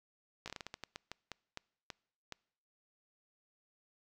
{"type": "slowing click train", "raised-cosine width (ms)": 0.2, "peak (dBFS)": -25, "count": 15, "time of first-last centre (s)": [0.46, 2.323], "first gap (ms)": 17, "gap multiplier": 1.28, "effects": ["noise-tail reverb RT60 0.7 s tail -26 dB re dry"]}